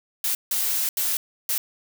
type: noise bursts at uneven times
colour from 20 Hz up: blue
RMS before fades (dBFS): -24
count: 4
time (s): 0.24-0.35 / 0.51-0.89 / 0.97-1.17 / 1.49-1.58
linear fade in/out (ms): 2
effects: none